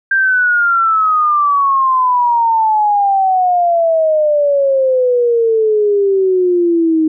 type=exponential sweep; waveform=sine; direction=down; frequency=1592 to 312.1 Hz; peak=-9 dBFS; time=0.11-7.08 s; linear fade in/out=5 ms; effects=none